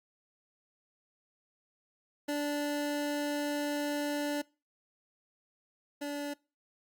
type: tone pair in turn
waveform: 25% pulse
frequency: 291.9 / 288.9 Hz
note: D4 / D4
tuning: -10 / -28 cents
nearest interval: unison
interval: 18 cents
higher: first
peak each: -27 / -31 dBFS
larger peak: first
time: 2.28-4.42 / 6.01-6.34 s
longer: first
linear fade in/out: 10 ms
effects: noise-tail reverb RT60 0.3 s tail -23 dB re dry + Opus 48 kbps